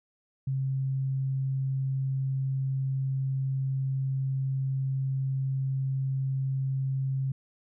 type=tone; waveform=sine; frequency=134 Hz; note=C3; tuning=42 cents sharp; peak=-26 dBFS; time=0.47-7.32 s; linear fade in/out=5 ms; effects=none